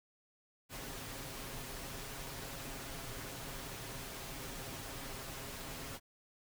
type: noise with comb filter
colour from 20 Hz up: pink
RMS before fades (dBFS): -45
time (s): 0.69-6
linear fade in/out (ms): 50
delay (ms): 7.4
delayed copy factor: +0.5
effects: none